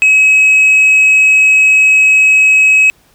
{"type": "tone with tanh clipping", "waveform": "sine", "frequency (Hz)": 2557, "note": "D#7", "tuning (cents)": 47, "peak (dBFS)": -5, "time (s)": [0.02, 2.9], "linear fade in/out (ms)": 0, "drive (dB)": 2, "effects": ["pink hiss -50 dBFS RMS until 3.14 s"]}